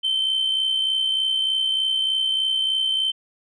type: tone with amplitude modulation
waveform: sine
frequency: 3095 Hz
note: G7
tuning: 23 cents flat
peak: -15 dBFS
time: 0.03-3.12 s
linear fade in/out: 20 ms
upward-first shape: sine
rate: 63.3 Hz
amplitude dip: 55%
effects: tanh soft clip ceiling -16 dBFS